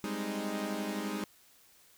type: chord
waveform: sawtooth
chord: Ab major seventh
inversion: third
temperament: equal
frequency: 196 / 207.7 / 261.6 / 311.1 Hz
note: G3 / Ab3 / C4 / Eb4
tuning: 0 / 0 / 0 / 0 cents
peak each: -37 / -33 / -39 / -35 dBFS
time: 0.04-1.24 s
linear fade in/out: 0 ms
effects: white hiss -62 dBFS RMS until 1.97 s